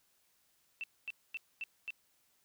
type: tone bursts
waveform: sine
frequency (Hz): 2675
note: E7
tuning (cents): +25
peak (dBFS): -37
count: 5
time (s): 0.81-1.905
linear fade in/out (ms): 0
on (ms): 27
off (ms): 240
effects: white hiss -73 dBFS RMS until 2.44 s